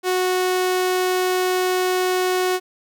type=tone; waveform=sawtooth; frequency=367.6 Hz; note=F#4; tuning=11 cents flat; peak=-14 dBFS; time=0.03-2.6 s; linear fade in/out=50 ms; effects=none